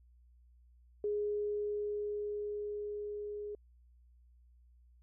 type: tone with level ramp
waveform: sine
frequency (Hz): 415.3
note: G#4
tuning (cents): 0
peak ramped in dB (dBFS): -31 to -39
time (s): 1.04-3.55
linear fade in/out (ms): 2
effects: added 60 Hz sine -60 dBFS peak until 5.02 s